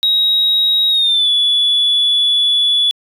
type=tone with pitch glide; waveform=sine; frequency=3804 to 3428 Hz; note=A#7 to A7; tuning=+34 to -46 cents; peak=-9 dBFS; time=0.03-2.91 s; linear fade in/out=0 ms; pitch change=-180 cents; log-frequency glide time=0.89-1.3 s; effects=tanh soft clip ceiling -7 dBFS